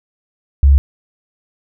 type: tone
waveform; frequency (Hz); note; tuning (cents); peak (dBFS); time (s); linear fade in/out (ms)
sine; 69.3; C#2; 0; -5; 0.63-0.78; 0
effects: none